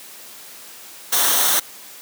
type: noise with comb filter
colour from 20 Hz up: white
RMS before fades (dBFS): -17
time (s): 1.12-1.6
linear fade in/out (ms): 10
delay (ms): 0.41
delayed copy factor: -0.55
effects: white hiss -40 dBFS RMS until 2.01 s + high-pass 200 Hz 12 dB/octave